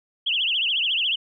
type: tone with vibrato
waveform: sine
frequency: 2991 Hz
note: F#7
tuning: 18 cents sharp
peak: -20 dBFS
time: 0.26-1.16 s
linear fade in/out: 10 ms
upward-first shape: triangle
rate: 14 Hz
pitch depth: 240 cents each way
effects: none